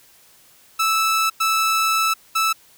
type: tone bursts at uneven times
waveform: sawtooth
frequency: 1313 Hz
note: E6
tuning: 7 cents flat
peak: -13 dBFS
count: 3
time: 0.79-1.3 / 1.4-2.14 / 2.35-2.53 s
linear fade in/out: 10 ms
effects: white hiss -52 dBFS RMS until 2.77 s